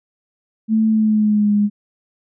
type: tone with pitch glide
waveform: sine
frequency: 220 to 206.5 Hz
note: A3 to G#3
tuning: 0 to -10 cents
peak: -12 dBFS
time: 0.68-1.7 s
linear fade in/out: 50 ms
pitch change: -110 cents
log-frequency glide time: 0.88-1.52 s
effects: none